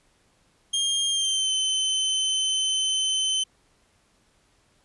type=tone with pitch glide; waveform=sawtooth; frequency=3215 to 3065 Hz; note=G7 to G7; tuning=+43 to -40 cents; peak=-19 dBFS; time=0.73-3.44 s; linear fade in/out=10 ms; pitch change=-83 cents; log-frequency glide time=1.1-1.51 s; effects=pink hiss -64 dBFS RMS until 4.84 s + resampled to 24000 Hz